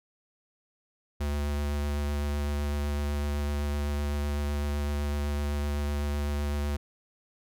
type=tone with vibrato; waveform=square; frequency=72.7 Hz; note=D2; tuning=17 cents flat; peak=-28 dBFS; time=1.2-6.77 s; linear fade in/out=10 ms; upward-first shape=sine; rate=7.9 Hz; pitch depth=12 cents each way; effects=none